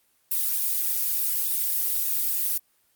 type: noise with flanger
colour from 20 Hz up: violet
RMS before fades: -25 dBFS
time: 0.31-2.58 s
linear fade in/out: 5 ms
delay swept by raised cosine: 1.1 to 2.4 ms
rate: 3.4 Hz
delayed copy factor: +0.95
effects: white hiss -66 dBFS RMS until 2.95 s + Opus 24 kbps